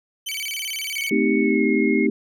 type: tone with vibrato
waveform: sawtooth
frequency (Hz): 2637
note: E7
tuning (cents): 0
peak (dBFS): -23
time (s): 0.26-1.1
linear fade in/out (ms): 10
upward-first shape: square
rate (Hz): 18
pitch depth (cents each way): 260
type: tone with pitch glide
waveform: sine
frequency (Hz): 2217 to 2154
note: C#7 to C7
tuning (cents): 0 to +50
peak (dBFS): -25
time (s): 0.96-2.07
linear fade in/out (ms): 10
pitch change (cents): -50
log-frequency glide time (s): 1.38-1.65
type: chord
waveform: sine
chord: A half-diminished seventh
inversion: none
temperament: equal with one note detuned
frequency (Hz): 220 / 257.7 / 311.1 / 392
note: A3 / C4 / Eb4 / G4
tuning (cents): 0 / -26 / 0 / 0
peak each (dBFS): -22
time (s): 1.11-2.1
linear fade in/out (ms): 5
effects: none